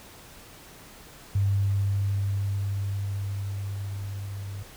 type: tone with level ramp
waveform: sine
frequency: 99.2 Hz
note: G2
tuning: 21 cents sharp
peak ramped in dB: -20 to -33 dBFS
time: 1.35-4.63 s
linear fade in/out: 5 ms
effects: pink hiss -48 dBFS RMS until 4.76 s